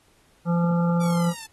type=harmonic tone; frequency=171.6 Hz; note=F3; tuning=30 cents flat; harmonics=1 / 3 / 5 / 7 / 8; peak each=-19 / -29 / -33 / -36 / -37 dBFS; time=0.45-1.34 s; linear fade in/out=50 ms
type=exponential sweep; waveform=5% pulse; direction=down; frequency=1174.7 to 867 Hz; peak=-26 dBFS; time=1-1.47 s; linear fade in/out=20 ms
effects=pink hiss -61 dBFS RMS until 1.52 s + AAC 32 kbps